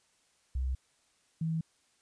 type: tone pair in turn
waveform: sine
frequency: 64.6 / 161.8 Hz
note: C2 / E3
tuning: -21 / -32 cents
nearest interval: octave + major third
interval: 1589 cents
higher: second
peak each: -29 / -29 dBFS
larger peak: neither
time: 0.55-0.75 / 1.41-1.61 s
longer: neither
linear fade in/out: 5 ms
effects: white hiss -70 dBFS RMS until 2.01 s + resampled to 22050 Hz